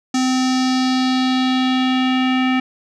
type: tone with low-pass filter sweep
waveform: square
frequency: 257.6 Hz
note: C4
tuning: 27 cents flat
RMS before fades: -17 dBFS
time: 0.14-2.6 s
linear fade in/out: 5 ms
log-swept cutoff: 6400 to 2500 Hz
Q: 2.7
effects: none